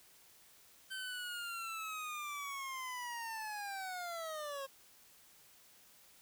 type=linear sweep; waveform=25% pulse; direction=down; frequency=1550 to 535 Hz; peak=-37 dBFS; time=0.9-4.67 s; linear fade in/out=20 ms; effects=white hiss -63 dBFS RMS until 6.21 s